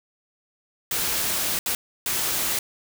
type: noise bursts at uneven times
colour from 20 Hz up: white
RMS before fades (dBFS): -25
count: 3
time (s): 0.91-1.59 / 1.66-1.75 / 2.06-2.59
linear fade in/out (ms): 2
effects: none